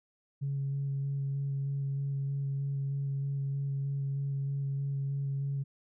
sine tone with vibrato, 138.59 Hz, C#3, in tune, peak -29 dBFS, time 0.41-5.64 s, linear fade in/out 20 ms, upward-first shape square, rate 3.2 Hz, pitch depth 9 cents each way, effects tanh soft clip ceiling -26 dBFS

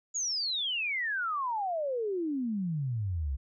sine exponential sweep, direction down, 6930 to 63.3 Hz, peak -29 dBFS, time 0.14-3.37 s, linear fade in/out 20 ms, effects none

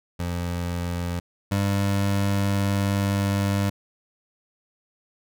25% pulse tone pair in turn, 87.31 / 99.49 Hz, F2 / G2, 0 / +26 cents, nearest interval major second, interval 226 cents, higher second, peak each -22 / -17 dBFS, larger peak second, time 0.19-1.2 / 1.51-3.7 s, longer second, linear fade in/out 10 ms, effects none

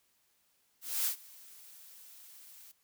blue noise with ADSR envelope, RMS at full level -30 dBFS, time 0.81-2.72 s, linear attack 250 ms, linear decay 99 ms, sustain -24 dB, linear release 11 ms, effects white hiss -73 dBFS RMS until 2.83 s

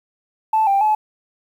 sine tone with pitch steps, 876 / 790 / 857 Hz, A5 / G5 / A5, -8 / +13 / -46 cents, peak -12 dBFS, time 0.53-0.95 s, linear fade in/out 5 ms, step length 140 ms, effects tanh soft clip ceiling -9 dBFS + 8-bit

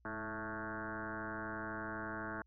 sine tone with frequency modulation, 882 Hz, A5, 4 cents sharp, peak -39 dBFS, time 0.05-2.42 s, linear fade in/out 2 ms, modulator 112 Hz, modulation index 6.8, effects added 60 Hz sine -66 dBFS peak until 2.46 s

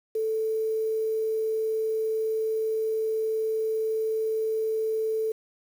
sine tone with quantisation, 440.3 Hz, A4, 1 cent sharp, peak -24 dBFS, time 0.15-5.32 s, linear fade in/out 5 ms, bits 8, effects none

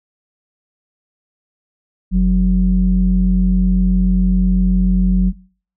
sine tone pair together, 46.25 / 185 Hz, F#1 / F#3, 0 / 0 cents, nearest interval 2 octaves, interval 2400 cents, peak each -12 dBFS, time 2.11-5.33 s, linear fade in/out 50 ms, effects noise-tail reverb RT60 0.5 s tail -23 dB re dry + tanh soft clip ceiling -4 dBFS

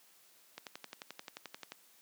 click train, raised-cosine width 0.2 ms, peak -26 dBFS, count 14, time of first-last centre 0.58-1.72 s, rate 11.4 Hz, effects white hiss -64 dBFS RMS until 2.01 s + high-pass 200 Hz 12 dB/octave

